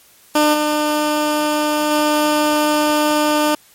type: tone with level steps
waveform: 15% pulse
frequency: 300.8 Hz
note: D4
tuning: 42 cents sharp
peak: -5 / -9 / -7 dBFS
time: 0.35-3.55 s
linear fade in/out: 5 ms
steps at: 0.53 / 1.9 s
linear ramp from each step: 20 ms
effects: white hiss -49 dBFS RMS until 3.74 s + MP3 64 kbps